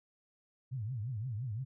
sine tone with vibrato, 116.54 Hz, A#2, in tune, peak -35 dBFS, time 0.71-1.65 s, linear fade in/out 20 ms, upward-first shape triangle, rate 5.8 Hz, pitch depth 290 cents each way, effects none

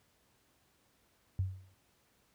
sine tone with exponential decay, 94.1 Hz, F#2, 30 cents sharp, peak -26 dBFS, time 1.39-1.74 s, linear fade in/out 0 ms, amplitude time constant 75 ms, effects pink hiss -71 dBFS RMS until 2.34 s + high-pass 60 Hz 12 dB/octave

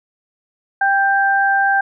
sine tone pair together, 788 / 1576 Hz, G5 / G6, +9 / +9 cents, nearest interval octave, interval 1200 cents, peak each -15 dBFS, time 0.81-1.81 s, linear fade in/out 5 ms, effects none

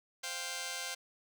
5% pulse chord, C suspended fourth, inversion none, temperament just, 523.3 / 697.7 / 784.9 Hz, C5 / F5 / G5, 0 / -2 / +2 cents, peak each -32 dBFS, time 0.23-0.95 s, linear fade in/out 10 ms, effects none

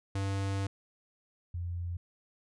square / sine tone pair in turn, 98 / 86.98 Hz, G2 / F2, 0 / -6 cents, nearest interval major second, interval 206 cents, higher first, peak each -31 / -33 dBFS, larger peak first, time 0.15-0.67 / 1.54-1.97 s, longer first, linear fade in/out 5 ms, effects resampled to 22050 Hz

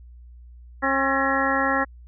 harmonic tone with a mistuned harmonic, 270 Hz, C#4, 45 cents flat, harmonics 1 / 2 / 3 / 4 / 5 / 6 / 7, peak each -27 / -27 / -27 / -27 / -27 / -27 / -27 dBFS, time 0.82-1.85 s, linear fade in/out 20 ms, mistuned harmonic 6, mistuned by +70 cents, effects added 60 Hz sine -42 dBFS peak until 2.07 s

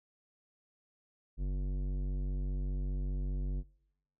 sine tone with tanh clipping, 47.52 Hz, F#1, 47 cents sharp, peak -33 dBFS, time 1.37-3.64 s, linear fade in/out 50 ms, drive 14 dB, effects noise-tail reverb RT60 0.9 s tail -25 dB re dry

